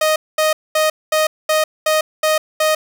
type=tone bursts; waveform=sawtooth; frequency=622.3 Hz; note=D#5; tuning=in tune; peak=-9 dBFS; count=8; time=0.01-2.75 s; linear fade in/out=5 ms; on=150 ms; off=220 ms; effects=8-bit